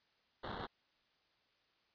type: noise with sample-and-hold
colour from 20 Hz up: blue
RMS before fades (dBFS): -44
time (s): 0.43-0.67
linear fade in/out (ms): 10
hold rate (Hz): 2450
effects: white hiss -75 dBFS RMS until 1.94 s + resampled to 11025 Hz